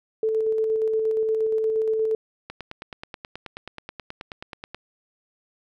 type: tone with tremolo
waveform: sine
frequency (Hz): 440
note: A4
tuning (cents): 0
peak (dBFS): -19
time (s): 0.23-2.15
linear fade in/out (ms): 2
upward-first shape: square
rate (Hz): 8.5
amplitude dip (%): 25
type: click train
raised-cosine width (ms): 0.3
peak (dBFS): -19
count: 22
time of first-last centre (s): 2.5-4.746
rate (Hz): 9.35
effects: none